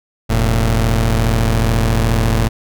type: tone pair together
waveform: sawtooth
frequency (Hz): 42.42 / 113.1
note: F1 / A2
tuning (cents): -50 / +48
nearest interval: octave + perfect fourth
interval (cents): 1698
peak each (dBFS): -11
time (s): 0.29-2.49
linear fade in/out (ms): 20
effects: none